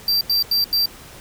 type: tone bursts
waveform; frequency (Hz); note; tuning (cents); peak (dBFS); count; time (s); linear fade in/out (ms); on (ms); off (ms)
square; 4699; D8; 0; -16; 4; 0.08-0.858; 2; 130; 86
effects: pink hiss -41 dBFS RMS until 1.2 s